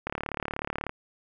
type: click train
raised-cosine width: 0.5 ms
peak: -15 dBFS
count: 31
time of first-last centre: 0.07-0.894 s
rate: 36.4 Hz
effects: none